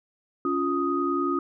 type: tone cluster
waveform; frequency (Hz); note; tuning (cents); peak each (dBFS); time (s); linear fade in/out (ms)
sine; 281.1 / 351.8 / 1248; C#4 / F4 / D#6; +24 / +13 / +5; -27; 0.45-1.39; 2
effects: none